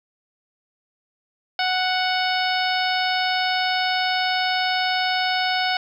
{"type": "harmonic tone", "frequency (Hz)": 740, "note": "F#5", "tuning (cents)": 0, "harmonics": [1, 2, 3, 4, 5, 6, 7], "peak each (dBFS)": [-23, -26, -28, -29, -30, -31, -31], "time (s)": [1.59, 5.77], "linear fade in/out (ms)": 2, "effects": ["9-bit"]}